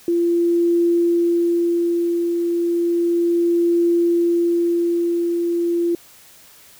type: tone with tremolo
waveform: sine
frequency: 342.6 Hz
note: F4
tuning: 33 cents flat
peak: -13 dBFS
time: 0.08-5.95 s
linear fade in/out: 2 ms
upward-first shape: triangle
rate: 0.33 Hz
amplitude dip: 40%
effects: white hiss -47 dBFS RMS until 6.79 s